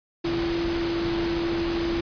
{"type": "tone in noise", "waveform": "sine", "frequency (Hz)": 338.3, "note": "E4", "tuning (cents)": 45, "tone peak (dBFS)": -24, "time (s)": [0.24, 2.01], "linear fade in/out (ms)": 10, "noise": "pink", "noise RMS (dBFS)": -31, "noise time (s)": [0.24, 2.01], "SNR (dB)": 4, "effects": ["resampled to 11025 Hz"]}